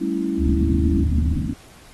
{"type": "chord", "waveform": "sine", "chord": "A dominant seventh", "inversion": "third", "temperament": "equal", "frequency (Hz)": [196, 220, 277.2, 329.6], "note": ["G3", "A3", "C#4", "E4"], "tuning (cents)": [0, 0, 0, 0], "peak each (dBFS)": [-26, -29, -25, -24], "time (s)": [0, 1.04], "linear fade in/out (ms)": 20}
{"type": "tone with pitch glide", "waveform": "sine", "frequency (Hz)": [72.3, 76.29], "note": ["D2", "D#2"], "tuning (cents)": [-27, -34], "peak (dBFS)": -18, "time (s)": [0.37, 1.38], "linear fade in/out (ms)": 50, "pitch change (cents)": 93, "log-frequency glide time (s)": [0.62, 0.67]}
{"type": "low-pass noise", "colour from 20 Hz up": "white", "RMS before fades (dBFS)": -24, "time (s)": [0.45, 1.54], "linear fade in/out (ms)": 10, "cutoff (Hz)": 300, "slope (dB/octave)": 96}
{"effects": ["pink hiss -48 dBFS RMS until 1.93 s", "AAC 32 kbps"]}